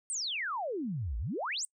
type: exponential two-way sweep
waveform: sine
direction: down then up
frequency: 9000 to 51.2 to 9000 Hz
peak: -32 dBFS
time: 0.1-1.65 s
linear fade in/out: 0 ms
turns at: 1.18 s
effects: noise-tail reverb RT60 0.1 s tail -26 dB re dry